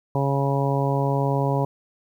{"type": "harmonic tone", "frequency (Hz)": 138.59, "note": "C#3", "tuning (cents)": 0, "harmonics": [1, 2, 3, 4, 5, 6, 7], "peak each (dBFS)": [-22, -29, -28, -28, -31, -32, -29], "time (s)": [0.15, 1.65], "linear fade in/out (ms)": 2, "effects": ["9-bit"]}